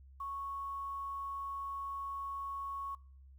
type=tone with quantisation; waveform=sine; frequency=1106 Hz; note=C#6; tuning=4 cents flat; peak=-38 dBFS; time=0.2-2.95 s; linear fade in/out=5 ms; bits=11; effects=noise-tail reverb RT60 0.5 s tail -23 dB re dry + added 67 Hz sine -54 dBFS peak until 3.38 s